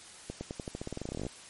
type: accelerating click train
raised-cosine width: 2 ms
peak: -23 dBFS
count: 21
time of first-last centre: 0.3-1.266 s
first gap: 110 ms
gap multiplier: 0.9
effects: white hiss -50 dBFS RMS until 1.49 s + MP3 48 kbps